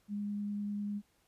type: tone with vibrato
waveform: sine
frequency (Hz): 205.2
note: G#3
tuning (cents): -21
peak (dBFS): -34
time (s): 0.08-1.02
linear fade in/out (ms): 50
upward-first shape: triangle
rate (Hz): 10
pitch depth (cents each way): 8
effects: pink hiss -72 dBFS RMS until 1.27 s + resampled to 32000 Hz